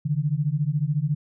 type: beating tone pair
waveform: sine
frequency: 141.4 / 155.4 Hz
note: C#3 / D#3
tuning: +35 / -2 cents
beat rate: 14 Hz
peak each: -24 dBFS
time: 0.05-1.15 s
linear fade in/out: 10 ms
effects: none